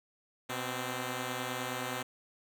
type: tone pair together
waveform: 5% pulse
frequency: 125.14 / 260 Hz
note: B2 / C4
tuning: +23 / -11 cents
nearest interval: octave + minor second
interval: 1266 cents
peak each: -26 dBFS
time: 0.49-2.03 s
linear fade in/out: 10 ms
effects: none